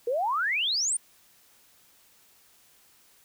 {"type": "exponential sweep", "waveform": "sine", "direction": "up", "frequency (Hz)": [453, 9397], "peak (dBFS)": -24, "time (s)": [0.07, 0.97], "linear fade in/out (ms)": 5, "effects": ["white hiss -60 dBFS RMS until 3.24 s"]}